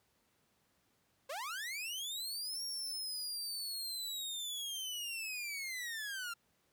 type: linear two-way sweep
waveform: sawtooth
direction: up then down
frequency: 496.9 to 5588 to 1360 Hz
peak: -36 dBFS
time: 1.29-6.34 s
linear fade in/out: 10 ms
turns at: 2.63 s
effects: pink hiss -75 dBFS RMS until 6.72 s + high-pass 80 Hz 12 dB/octave